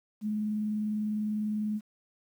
sine tone with vibrato, 212.2 Hz, G#3, 38 cents sharp, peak -28 dBFS, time 0.21-1.81 s, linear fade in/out 50 ms, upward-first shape square, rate 20 Hz, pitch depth 22 cents each way, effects 10-bit

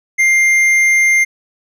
sine tone with tanh clipping, 2100 Hz, C7, 6 cents sharp, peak -10 dBFS, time 0.18-1.25 s, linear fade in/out 20 ms, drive 9 dB, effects none

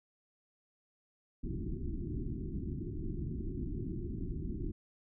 pink low-pass noise, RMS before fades -38 dBFS, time 1.43-4.72 s, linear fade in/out 10 ms, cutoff 380 Hz, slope 96 dB/octave, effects none

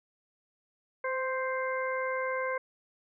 harmonic tone with a mistuned harmonic, 523.3 Hz, C5, in tune, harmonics 1 / 2 / 3 / 4, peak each -32 / -35 / -37 / -38 dBFS, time 1.04-2.58 s, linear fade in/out 5 ms, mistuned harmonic 1, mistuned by -17 cents, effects none

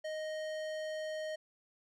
sine tone with tanh clipping, 622.3 Hz, D#5, in tune, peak -39 dBFS, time 0.04-1.36 s, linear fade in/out 10 ms, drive 18 dB, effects none

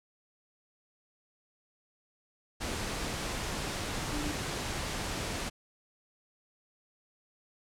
sine tone in noise, 296 Hz, D4, 14 cents sharp, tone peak -36 dBFS, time 4.12-4.33 s, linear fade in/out 20 ms, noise pink, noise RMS -35 dBFS, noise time 2.6-5.5 s, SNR -4 dB, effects low-pass 9000 Hz 12 dB/octave

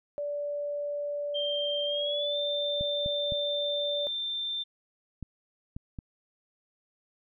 sine tone, 581 Hz, D5, 19 cents flat, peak -30 dBFS, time 0.18-4.07 s, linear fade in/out 0 ms
sine tone with pitch glide, 3166 to 3574 Hz, G7 to A7, +17 to +26 cents, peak -30 dBFS, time 1.34-4.64 s, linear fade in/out 20 ms, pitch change +209 cents, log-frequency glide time 1.86-2.37 s
clicks, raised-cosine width 5 ms, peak -25 dBFS, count 6, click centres 2.81 / 3.061 / 3.322 / 5.227 / 5.765 / 5.988 s
effects none

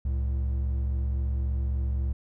triangle tone pair together, 67.9 / 111.57 Hz, C#2 / A2, -35 / +25 cents, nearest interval major sixth, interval 860 cents, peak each -23 / -34 dBFS, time 0.05-2.13 s, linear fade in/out 5 ms, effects none

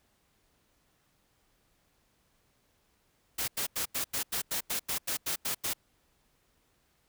white noise bursts, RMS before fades -32 dBFS, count 13, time 3.38-5.736 s, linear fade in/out 10 ms, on 100 ms, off 88 ms, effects pink hiss -71 dBFS RMS until 7.08 s

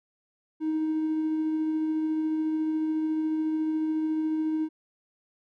triangle tone with tremolo, 313.5 Hz, D#4, 13 cents sharp, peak -20 dBFS, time 0.6-4.69 s, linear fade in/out 50 ms, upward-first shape triangle, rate 14 Hz, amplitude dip 35%, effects tanh soft clip ceiling -20 dBFS

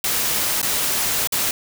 white noise with dropouts, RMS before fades -21 dBFS, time 0.04-1.51 s, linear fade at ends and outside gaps 2 ms, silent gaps 0.616-0.628 / 1.273-1.322 s, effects none

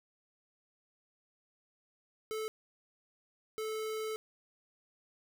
square tone bursts at uneven times, 435.9 Hz, A4, 16 cents flat, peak -36 dBFS, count 2, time 2.31-2.48 / 3.58-4.16 s, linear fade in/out 0 ms, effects none

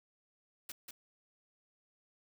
white noise with echo, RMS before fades -44 dBFS, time 0.69-0.72 s, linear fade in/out 5 ms, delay 190 ms, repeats 1, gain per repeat -4 dB, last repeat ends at 0.91 s, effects none

